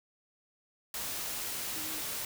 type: tone in noise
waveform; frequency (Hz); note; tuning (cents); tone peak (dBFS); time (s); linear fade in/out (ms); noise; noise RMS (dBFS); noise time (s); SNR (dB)
sine; 311.1; D#4; 0; -46; 1.76-2.01; 2; white; -37; 0.94-2.25; -12
effects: none